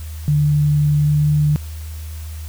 sine tone with pitch glide, 148 to 149.55 Hz, D3 to D3, +14 to +32 cents, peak -12 dBFS, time 0.28-1.56 s, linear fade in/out 0 ms, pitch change +18 cents, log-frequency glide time 0.92-1.33 s, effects added 78 Hz sine -27 dBFS peak until 2.48 s + white hiss -42 dBFS RMS until 2.48 s

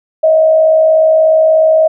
sine tone with frequency modulation, 635 Hz, D#5, 35 cents sharp, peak -5 dBFS, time 0.23-1.88 s, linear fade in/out 10 ms, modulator 56.7 Hz, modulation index 0.36, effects none

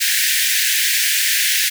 pink high-pass noise, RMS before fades -17 dBFS, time 0-1.7 s, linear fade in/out 20 ms, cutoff 1600 Hz, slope 96 dB/octave, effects none

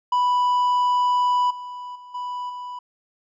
triangle tone with level steps, 987.8 Hz, B5, in tune, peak -15 / -30 / -38 / -25 / -29 dBFS, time 0.12-2.79 s, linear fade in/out 5 ms, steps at 1.5 / 1.95 / 2.14 / 2.49 s, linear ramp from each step 10 ms, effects resampled to 16000 Hz

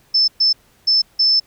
sine tone bursts at uneven times, 5274 Hz, E8, in tune, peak -11 dBFS, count 4, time 0.14-0.28 / 0.4-0.53 / 0.87-1.02 / 1.19-1.4 s, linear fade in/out 10 ms, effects pink hiss -55 dBFS RMS until 1.46 s

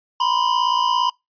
square tone pair together, 967 / 1024.5 Hz, B5 / C6, -37 / -37 cents, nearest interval minor second, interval 100 cents, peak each -20 dBFS, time 0.2-1.1 s, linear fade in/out 5 ms, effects noise-tail reverb RT60 0.2 s tail -26 dB re dry + resampled to 11025 Hz

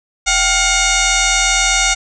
sine tone with frequency modulation, 2225 Hz, C#7, 6 cents sharp, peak -11 dBFS, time 0.26-1.95 s, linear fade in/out 20 ms, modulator 727 Hz, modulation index 7.2, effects none

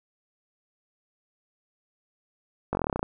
slowing click train, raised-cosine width 1 ms, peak -13 dBFS, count 12, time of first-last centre 2.73-3.029 s, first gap 20 ms, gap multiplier 1.06, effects none

